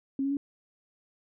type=tone with pitch steps; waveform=sine; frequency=271.2 / 276.7 / 282.4 Hz; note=C#4 / C#4 / C#4; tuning=-38 / -3 / +32 cents; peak=-26 dBFS; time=0.19-0.37 s; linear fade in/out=2 ms; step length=60 ms; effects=none